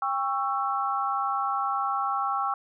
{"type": "chord", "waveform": "sine", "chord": "C# diminished", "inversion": "second", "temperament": "just", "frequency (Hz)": [798.3, 1108.7, 1330.5], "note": ["G5", "C#6", "E6"], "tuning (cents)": [31, 0, 16], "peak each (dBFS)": -29, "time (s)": [0.02, 2.54], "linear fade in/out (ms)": 2, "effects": []}